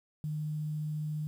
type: tone with quantisation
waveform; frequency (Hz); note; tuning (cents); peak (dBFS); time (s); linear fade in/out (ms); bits
sine; 152.4; D#3; -36; -32; 0.24-1.27; 0; 10
effects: none